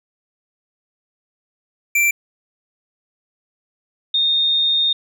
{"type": "tone pair in turn", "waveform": ["square", "sine"], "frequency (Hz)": [2349, 3673], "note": ["D7", "A#7"], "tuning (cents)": [0, -26], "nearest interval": "minor sixth", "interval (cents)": 774, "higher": "second", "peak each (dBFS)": -14, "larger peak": "neither", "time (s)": [[1.95, 2.11], [4.14, 4.93]], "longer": "second", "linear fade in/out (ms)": 5, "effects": []}